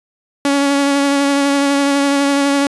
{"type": "tone with vibrato", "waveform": "sawtooth", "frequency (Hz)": 280.7, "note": "C#4", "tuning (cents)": 22, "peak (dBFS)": -8, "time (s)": [0.45, 2.67], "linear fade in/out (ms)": 2, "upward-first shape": "sine", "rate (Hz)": 12, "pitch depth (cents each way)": 18, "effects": ["resampled to 24000 Hz"]}